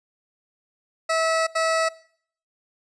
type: tone bursts at uneven times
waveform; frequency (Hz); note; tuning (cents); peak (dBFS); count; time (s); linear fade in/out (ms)
20% pulse; 649; E5; -27; -15; 2; 1.09-1.47 / 1.55-1.89; 10
effects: noise-tail reverb RT60 0.6 s tail -21 dB re dry + resampled to 22050 Hz